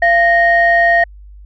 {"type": "tone pair together", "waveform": "sine", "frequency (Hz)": [685, 1859.6], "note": ["F5", "A#6"], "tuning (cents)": [-34, -5], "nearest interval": "octave + perfect fourth", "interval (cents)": 1729, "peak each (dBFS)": -10, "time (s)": [0.02, 1.04], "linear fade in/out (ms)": 5, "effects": ["tanh soft clip ceiling -1 dBFS", "added 50 Hz sine -34 dBFS peak until 1.45 s"]}